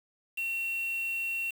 sine tone with quantisation, 2727 Hz, F7, 42 cents flat, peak -30 dBFS, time 0.37-1.51 s, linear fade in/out 10 ms, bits 7, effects none

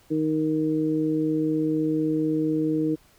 harmonic tone, 155.9 Hz, D#3, 4 cents sharp, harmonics 1 / 2 / 3, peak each -31 / -22 / -29 dBFS, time 0.1-2.96 s, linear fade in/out 20 ms, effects pink hiss -58 dBFS RMS until 3.18 s

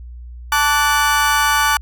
35% pulse chord, D major, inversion second, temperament equal with one note detuned, 880 / 1157.1 / 1480 Hz, A5 / D6 / F#6, 0 / -26 / 0 cents, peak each -16 dBFS, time 0.52-1.77 s, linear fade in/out 2 ms, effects added 60 Hz sine -31 dBFS peak until 1.81 s

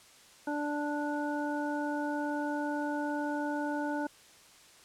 harmonic tone, 293.7 Hz, D4, in tune, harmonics 1 / 2 / 3 / 5, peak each -33 / -38 / -37 / -40 dBFS, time 0.47-4.07 s, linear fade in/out 5 ms, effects white hiss -57 dBFS RMS until 4.84 s + low-pass 9000 Hz 12 dB/octave

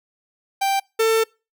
45% pulse tone pair in turn, 784 / 447.2 Hz, G5 / A4, 0 / +28 cents, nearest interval minor seventh, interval 972 cents, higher first, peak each -18 / -15 dBFS, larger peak second, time 0.61-0.8 / 0.99-1.24 s, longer second, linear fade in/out 10 ms, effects noise-tail reverb RT60 0.3 s tail -26 dB re dry

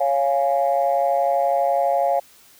sine chord, Db major, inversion none, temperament equal, 554.4 / 698.5 / 830.6 Hz, Db5 / F5 / Ab5, 0 / 0 / 0 cents, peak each -20 / -19 / -23 dBFS, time 0-2.2 s, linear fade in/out 10 ms, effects tanh soft clip ceiling -9 dBFS + white hiss -51 dBFS RMS until 2.59 s

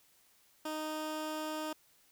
15% pulse tone, 309.7 Hz, D#4, 8 cents flat, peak -30 dBFS, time 0.65-1.73 s, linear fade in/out 5 ms, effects white hiss -67 dBFS RMS until 2.11 s

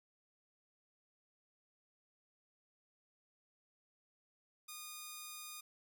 5% pulse tone, 1226 Hz, D#6, 26 cents flat, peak -35 dBFS, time 4.68-5.61 s, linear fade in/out 10 ms, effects none

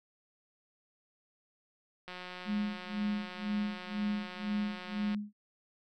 click train, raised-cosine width 0.3 ms, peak -28 dBFS, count 556, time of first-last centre 2.08-5.146 s, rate 181 Hz
sine tone with tremolo, 207.7 Hz, G#3, in tune, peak -29 dBFS, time 2.45-5.33 s, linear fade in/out 50 ms, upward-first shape sine, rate 2 Hz, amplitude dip 95%
effects none

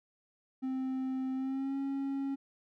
triangle tone with pitch glide, 261.6 to 274.1 Hz, C4 to C#4, 0 to -19 cents, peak -30 dBFS, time 0.62-2.36 s, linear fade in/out 20 ms, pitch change +81 cents, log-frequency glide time 1.34-1.77 s, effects none

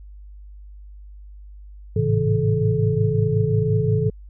sine tone cluster, 104.6 / 110.2 / 133 / 160.6 / 431.9 Hz, G#2 / A2 / C3 / E3 / A4, +13 / +3 / +29 / -45 / -32 cents, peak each -23 dBFS, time 1.96-4.1 s, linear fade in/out 5 ms, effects added 50 Hz sine -38 dBFS peak until 4.29 s

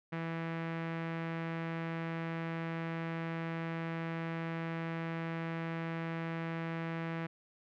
sawtooth tone with low-pass filter, 164.81 Hz, E3, in tune, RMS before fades -38 dBFS, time 0.12-7.27 s, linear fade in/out 10 ms, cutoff 2100 Hz, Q 1.9, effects none

